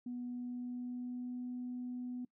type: tone with pitch glide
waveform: sine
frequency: 245.2 to 247.9 Hz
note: B3 to B3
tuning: -12 to +7 cents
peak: -38 dBFS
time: 0.06-2.25 s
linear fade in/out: 5 ms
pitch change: +19 cents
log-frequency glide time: 0.25-1.43 s
effects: noise-tail reverb RT60 0.1 s tail -23 dB re dry + tanh soft clip ceiling -34 dBFS